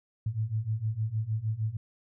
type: beating tone pair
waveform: sine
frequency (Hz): 106.3 / 112.8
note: G#2 / A2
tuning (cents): +41 / +44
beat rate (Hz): 6.5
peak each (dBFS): -32 / -30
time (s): 0.26-1.77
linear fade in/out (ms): 5
effects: none